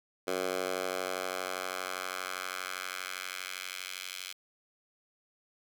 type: tone with high-pass filter sweep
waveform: 10% pulse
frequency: 92.5 Hz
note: F#2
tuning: in tune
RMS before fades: -37 dBFS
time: 0.27-4.33 s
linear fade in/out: 10 ms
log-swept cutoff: 440 to 2900 Hz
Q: 1.2
effects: none